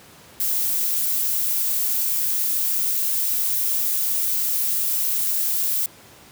violet noise, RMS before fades -22 dBFS, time 0.4-5.86 s, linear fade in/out 2 ms, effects pink hiss -47 dBFS RMS until 6.31 s + high-pass 100 Hz 12 dB/octave

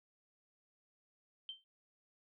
sine tone with exponential decay, 3123 Hz, G7, 7 cents flat, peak -39 dBFS, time 1.49-1.64 s, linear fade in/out 1 ms, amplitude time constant 32 ms, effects none

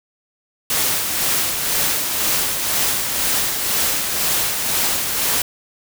white noise with tremolo, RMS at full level -18 dBFS, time 0.7-5.42 s, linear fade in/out 2 ms, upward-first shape sine, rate 2 Hz, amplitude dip 40%, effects none

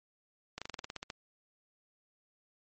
slowing click train, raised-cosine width 0.2 ms, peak -22 dBFS, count 11, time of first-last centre 0.58-1.102 s, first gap 36 ms, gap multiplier 1.08, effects MP3 32 kbps

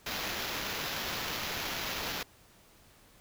white noise with sample-and-hold, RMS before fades -36 dBFS, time 0.06-2.23 s, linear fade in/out 5 ms, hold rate 8820 Hz, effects pink hiss -60 dBFS RMS until 3.2 s

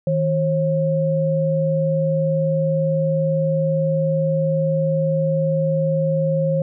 sine tone pair together, 159 / 538.8 Hz, D#3 / C#5, +38 / -49 cents, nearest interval octave + major sixth, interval 2113 cents, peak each -19 / -19 dBFS, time 0.07-6.62 s, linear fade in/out 2 ms, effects none

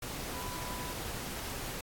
sine tone in noise, 993 Hz, B5, 9 cents sharp, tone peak -44 dBFS, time 0.33-0.92 s, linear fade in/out 5 ms, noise pink, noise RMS -40 dBFS, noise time 0.02-1.81 s, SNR -7 dB, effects AAC 64 kbps

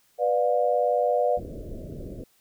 sine chord, B diminished, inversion none, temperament just, 493.9 / 592.7 / 711.2 Hz, B4 / D5 / F5, 0 / +16 / +31 cents, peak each -24 / -24 / -25 dBFS, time 0.18-1.4 s, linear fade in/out 50 ms
pink low-pass noise, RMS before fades -37 dBFS, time 1.37-2.24 s, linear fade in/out 5 ms, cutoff 630 Hz, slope 96 dB/octave
effects white hiss -64 dBFS RMS until 2.4 s

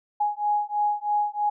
sine beating tone pair, 830.6 / 833.7 Hz, G#5 / G#5, 0 / +6 cents, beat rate 3.1 Hz, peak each -25 dBFS, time 0.2-1.5 s, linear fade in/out 10 ms, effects none

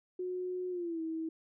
sine tone with pitch glide, 364.3 to 322.7 Hz, F#4 to E4, -27 to -37 cents, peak -34 dBFS, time 0.19-1.29 s, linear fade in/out 5 ms, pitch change -210 cents, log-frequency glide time 0.7-1.01 s, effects none

